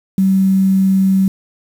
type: tone with quantisation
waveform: sine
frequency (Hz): 191.6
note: G3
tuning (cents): -39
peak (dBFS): -9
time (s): 0.18-1.28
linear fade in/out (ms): 2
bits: 6
effects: none